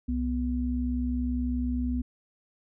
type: tone pair together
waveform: sine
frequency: 65.27 / 246.9 Hz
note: C2 / B3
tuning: -4 / 0 cents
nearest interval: octave + major seventh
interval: 2304 cents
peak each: -29 / -28 dBFS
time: 0.08-2.02 s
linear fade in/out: 10 ms
effects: none